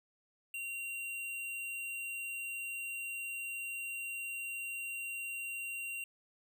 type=tone; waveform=square; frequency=2759 Hz; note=F7; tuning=22 cents flat; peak=-39 dBFS; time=0.54-6.04 s; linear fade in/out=2 ms; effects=13-bit